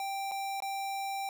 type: tone with dropouts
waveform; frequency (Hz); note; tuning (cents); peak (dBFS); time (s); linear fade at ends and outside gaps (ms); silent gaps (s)
square; 785; G5; +2; -34; 0-1.29; 1; 0.313-0.318 / 0.603-0.622
effects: none